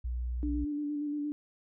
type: tone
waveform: sine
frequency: 60.7 Hz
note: B1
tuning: 29 cents flat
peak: -31 dBFS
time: 0.04-0.65 s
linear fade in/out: 10 ms
type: tone with vibrato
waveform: sine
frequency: 293.7 Hz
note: D4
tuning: in tune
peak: -31 dBFS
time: 0.43-1.32 s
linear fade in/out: 0 ms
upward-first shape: square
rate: 8.6 Hz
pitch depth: 20 cents each way
effects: none